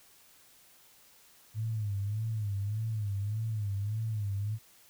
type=tone with vibrato; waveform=sine; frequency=105.4 Hz; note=G#2; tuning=26 cents sharp; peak=-30 dBFS; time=1.54-4.59 s; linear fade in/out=50 ms; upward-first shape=sine; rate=1.7 Hz; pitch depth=110 cents each way; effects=white hiss -60 dBFS RMS until 4.89 s